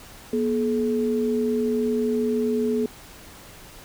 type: tone pair together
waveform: sine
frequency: 240 / 427.6 Hz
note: B3 / A4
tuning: -49 / -49 cents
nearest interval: minor seventh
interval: 1000 cents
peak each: -23 dBFS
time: 0.33-2.86 s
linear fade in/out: 2 ms
effects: pink hiss -45 dBFS RMS until 3.84 s